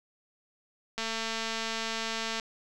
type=click train; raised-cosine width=0.2 ms; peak=-16 dBFS; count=320; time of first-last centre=0.98-2.398 s; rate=225 Hz; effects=9-bit